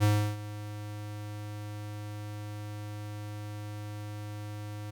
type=tone with ADSR envelope; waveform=square; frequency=104.7 Hz; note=G#2; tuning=15 cents sharp; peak=-21 dBFS; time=0-4.91 s; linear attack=32 ms; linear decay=330 ms; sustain=-17 dB; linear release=12 ms; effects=none